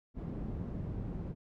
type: low-pass noise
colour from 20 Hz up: white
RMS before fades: -39 dBFS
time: 0.14-1.35 s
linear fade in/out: 50 ms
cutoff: 190 Hz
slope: 12 dB/octave
effects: none

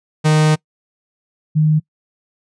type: tone pair in turn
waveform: 45% pulse / sine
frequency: 154.4 / 154.4 Hz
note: D#3 / D#3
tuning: -13 / -13 cents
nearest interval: unison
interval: 0 cents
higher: neither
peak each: -10 dBFS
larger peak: neither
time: 0.24-0.56 / 1.55-1.8 s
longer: first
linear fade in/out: 20 ms
effects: noise-tail reverb RT60 0.1 s tail -25 dB re dry + resampled to 22050 Hz

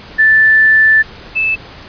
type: tone pair in turn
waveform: sine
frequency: 1760 / 2626 Hz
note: A6 / E7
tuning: 0 / -7 cents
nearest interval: perfect fifth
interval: 693 cents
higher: second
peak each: -5 / -11 dBFS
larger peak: first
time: 0.18-1.03 / 1.35-1.56 s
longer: first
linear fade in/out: 20 ms
effects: pink hiss -34 dBFS RMS until 1.88 s + resampled to 11025 Hz

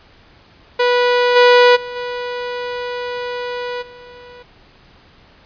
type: tone with level steps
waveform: sawtooth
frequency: 490 Hz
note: B4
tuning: 14 cents flat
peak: -8 / -3 / -22 / -18 / -33 dBFS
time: 0.79-4.43 s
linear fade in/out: 10 ms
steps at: 1.35 / 1.75 / 1.95 / 3.81 s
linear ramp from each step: 20 ms
effects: pink hiss -48 dBFS RMS until 5.45 s + resampled to 11025 Hz

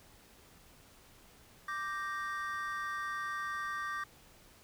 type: chord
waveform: triangle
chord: G minor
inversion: second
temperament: equal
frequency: 1174.7 / 1568 / 1864.7 Hz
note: D6 / G6 / Bb6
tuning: 0 / 0 / 0 cents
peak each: -36 / -40 / -40 dBFS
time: 1.68-4.04 s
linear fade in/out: 5 ms
effects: pink hiss -60 dBFS RMS until 4.63 s

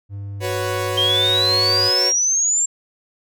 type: tone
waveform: triangle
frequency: 100 Hz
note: G2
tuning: 35 cents sharp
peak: -25 dBFS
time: 0.09-1.91 s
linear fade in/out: 50 ms
type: chord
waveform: sawtooth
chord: F# suspended fourth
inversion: none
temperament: equal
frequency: 370 / 493.9 / 554.4 Hz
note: F#4 / B4 / C#5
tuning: 0 / 0 / 0 cents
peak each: -22 dBFS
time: 0.4-2.13 s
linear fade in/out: 50 ms
type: exponential sweep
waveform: sine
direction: up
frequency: 3136 to 7480 Hz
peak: -15 dBFS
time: 0.97-2.66 s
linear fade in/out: 10 ms
effects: none

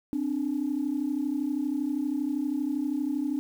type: tone pair together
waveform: sine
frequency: 263.1 / 295.7 Hz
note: C4 / D4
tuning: +10 / +12 cents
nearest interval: major second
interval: 202 cents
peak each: -29 / -27 dBFS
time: 0.13-3.39 s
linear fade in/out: 0 ms
effects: tanh soft clip ceiling -20 dBFS + 9-bit

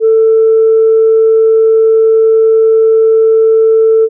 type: tone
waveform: sine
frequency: 444.9 Hz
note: A4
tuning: 19 cents sharp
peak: -3 dBFS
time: 0-4.09 s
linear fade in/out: 50 ms
effects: tanh soft clip ceiling 0 dBFS

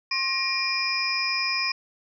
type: tone cluster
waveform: sine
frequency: 1070 / 1878 / 2407 / 5040 / 5450 Hz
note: C6 / A#6 / D7 / D#8 / F8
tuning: +38 / +12 / +42 / +21 / -43 cents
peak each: -32 / -35 / -27 / -27 / -34 dBFS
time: 0.11-1.72 s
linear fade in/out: 5 ms
effects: none

